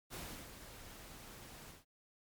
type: noise with ADSR envelope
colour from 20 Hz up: pink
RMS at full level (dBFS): -45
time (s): 0.1-1.85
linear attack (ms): 39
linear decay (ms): 340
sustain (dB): -8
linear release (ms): 160
effects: MP3 96 kbps